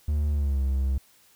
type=tone with pitch glide; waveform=triangle; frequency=74.2 to 66.87 Hz; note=D2 to C2; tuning=+18 to +38 cents; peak=-20 dBFS; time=0.08-0.98 s; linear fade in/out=5 ms; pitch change=-180 cents; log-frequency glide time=0.3-0.63 s; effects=white hiss -59 dBFS RMS until 1.35 s